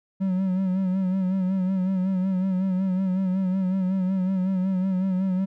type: tone with vibrato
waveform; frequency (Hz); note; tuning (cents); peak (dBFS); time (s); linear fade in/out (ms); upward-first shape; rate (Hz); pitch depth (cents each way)
triangle; 187.7; F#3; +25; -19; 0.2-5.46; 20; sine; 5.4; 51
effects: none